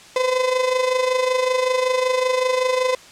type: tone with amplitude modulation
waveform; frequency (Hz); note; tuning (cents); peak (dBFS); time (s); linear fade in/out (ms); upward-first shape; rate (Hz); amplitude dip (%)
35% pulse; 510; C5; -44; -13; 0.16-2.95; 2; sine; 25.3; 60
effects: white hiss -44 dBFS RMS until 3.11 s + low-pass 7000 Hz 12 dB/octave